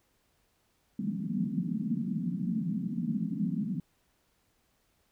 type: band-pass noise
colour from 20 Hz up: pink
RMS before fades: -32 dBFS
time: 0.99-3.8 s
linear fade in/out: 2 ms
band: 170 to 240 Hz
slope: 48 dB/octave
effects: pink hiss -72 dBFS RMS until 5.11 s